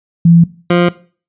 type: tone pair in turn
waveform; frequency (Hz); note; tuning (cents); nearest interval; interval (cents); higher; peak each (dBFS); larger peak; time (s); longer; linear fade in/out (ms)
sine / 20% pulse; 168.7 / 174.93; E3 / F3; +40 / +3; minor second; 63; second; -3; neither; 0.25-0.44 / 0.7-0.89; neither; 5
effects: noise-tail reverb RT60 0.4 s tail -19 dB re dry + resampled to 8000 Hz